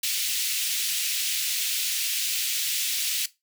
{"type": "high-pass noise", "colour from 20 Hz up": "pink", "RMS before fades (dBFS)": -27, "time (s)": [0.03, 3.26], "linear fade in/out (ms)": 5, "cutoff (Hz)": 2600, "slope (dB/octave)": 24, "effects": ["noise-tail reverb RT60 0.2 s tail -17 dB re dry"]}